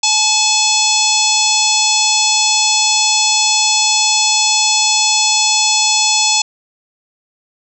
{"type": "harmonic tone with a mistuned harmonic", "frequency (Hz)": 858, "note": "A5", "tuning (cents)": -44, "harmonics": [1, 3, 4, 5, 6, 7, 8, 9], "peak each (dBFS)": [-19, -19, -19, -19, -19, -19, -19, -19], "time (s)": [0.03, 6.42], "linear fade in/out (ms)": 5, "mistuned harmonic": 6, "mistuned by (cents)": 28, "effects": []}